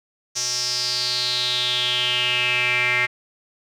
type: tone with band-pass filter sweep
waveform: square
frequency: 123.47 Hz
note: B2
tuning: in tune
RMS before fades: -22 dBFS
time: 0.35-3.07 s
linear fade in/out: 20 ms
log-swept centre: 5900 to 2100 Hz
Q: 6.2
effects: none